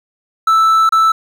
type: tone with dropouts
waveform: triangle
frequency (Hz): 1318.5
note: E6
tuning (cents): 0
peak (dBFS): -6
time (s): 0.47-1.12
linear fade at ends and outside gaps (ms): 5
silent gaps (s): 0.892-0.922
effects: 7-bit